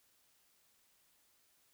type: silence
effects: white hiss -72 dBFS RMS until 1.73 s